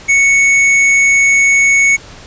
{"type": "tone with tanh clipping", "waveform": "sine", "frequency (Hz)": 2217, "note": "C#7", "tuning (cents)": 0, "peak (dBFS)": -8, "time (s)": [0.08, 1.97], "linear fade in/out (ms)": 20, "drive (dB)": 18, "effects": ["pink hiss -35 dBFS RMS until 2.26 s", "resampled to 16000 Hz"]}